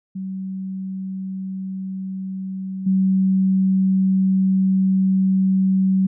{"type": "tone with level steps", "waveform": "sine", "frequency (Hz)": 190, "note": "F#3", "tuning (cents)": 46, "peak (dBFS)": [-25, -14], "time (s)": [0.15, 6.07], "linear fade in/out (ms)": 10, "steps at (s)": 2.86, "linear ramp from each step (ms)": 10, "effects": []}